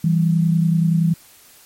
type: tone pair together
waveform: sine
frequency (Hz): 163.99 / 194.6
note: E3 / G3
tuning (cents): -9 / -12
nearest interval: minor third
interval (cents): 297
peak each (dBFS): -14 / -21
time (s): 0.04-1.14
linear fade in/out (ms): 5
effects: white hiss -48 dBFS RMS until 1.65 s + MP3 64 kbps